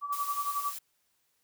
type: tone with tremolo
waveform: sine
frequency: 1152 Hz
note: D6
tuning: 34 cents flat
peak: -27 dBFS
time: 0.01-0.74 s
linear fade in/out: 50 ms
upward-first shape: sine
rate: 11 Hz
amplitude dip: 75%
type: noise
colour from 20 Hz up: blue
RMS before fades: -40 dBFS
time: 0.12-0.79 s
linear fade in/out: 10 ms
effects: white hiss -74 dBFS RMS until 1.43 s